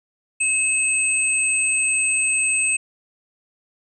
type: tone pair together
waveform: sine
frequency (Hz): 2587 / 8231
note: E7 / C9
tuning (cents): -33 / -29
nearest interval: octave + minor sixth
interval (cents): 2004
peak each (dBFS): -20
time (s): 0.4-2.77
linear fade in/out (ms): 10
effects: none